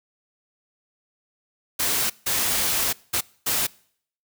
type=noise bursts at uneven times; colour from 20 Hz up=white; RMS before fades=-23 dBFS; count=4; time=1.79-2.1 / 2.26-2.93 / 3.13-3.21 / 3.46-3.67 s; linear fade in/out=10 ms; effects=noise-tail reverb RT60 0.6 s tail -24 dB re dry